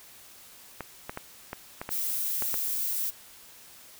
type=clicks; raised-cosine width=0.5 ms; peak=-19 dBFS; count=8; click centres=0.807 / 1.095 / 1.174 / 1.531 / 1.815 / 1.891 / 2.423 / 2.542 s
type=noise; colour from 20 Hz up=violet; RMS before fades=-30 dBFS; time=1.9-3.11 s; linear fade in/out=20 ms
effects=white hiss -51 dBFS RMS until 3.99 s